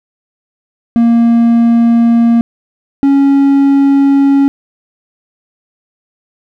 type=tone pair in turn; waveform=triangle; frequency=233.1 / 277.2 Hz; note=A#3 / C#4; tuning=0 / 0 cents; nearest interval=minor third; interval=300 cents; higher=second; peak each=-3 dBFS; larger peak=neither; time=0.96-2.41 / 3.03-4.48 s; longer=neither; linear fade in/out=0 ms; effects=none